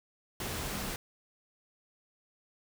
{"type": "tone in noise", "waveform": "sine", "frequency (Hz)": 196, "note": "G3", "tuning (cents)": 0, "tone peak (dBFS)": -42, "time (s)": [0.7, 0.9], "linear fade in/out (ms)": 2, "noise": "pink", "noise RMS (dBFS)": -37, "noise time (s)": [0.4, 0.96], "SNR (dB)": -8, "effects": []}